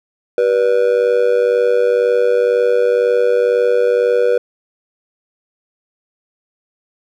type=tone with amplitude modulation; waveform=triangle; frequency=485.3 Hz; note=B4; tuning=30 cents flat; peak=-5 dBFS; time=0.38-4.38 s; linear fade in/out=2 ms; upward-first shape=sine; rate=102 Hz; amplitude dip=85%; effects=none